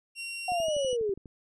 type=tone with pitch glide; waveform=sawtooth; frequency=2748 to 2928 Hz; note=F7 to F#7; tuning=-29 to -19 cents; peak=-32 dBFS; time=0.15-0.97 s; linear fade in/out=50 ms; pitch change=+110 cents; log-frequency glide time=0.54-0.71 s
type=linear sweep; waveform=sine; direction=down; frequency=739 to 378.3 Hz; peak=-26 dBFS; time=0.48-1.14 s; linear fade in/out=5 ms
type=click train; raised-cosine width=3 ms; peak=-33 dBFS; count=10; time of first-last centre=0.52-1.258 s; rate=12.2 Hz
effects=resampled to 24000 Hz